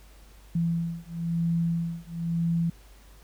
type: beating tone pair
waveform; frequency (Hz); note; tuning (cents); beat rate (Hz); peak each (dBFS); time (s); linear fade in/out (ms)
sine; 167.4 / 168.4; E3 / E3; +27 / +37; 1; -28; 0.55-2.7; 5
effects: added 50 Hz sine -50 dBFS peak until 3.23 s + pink hiss -57 dBFS RMS until 3.23 s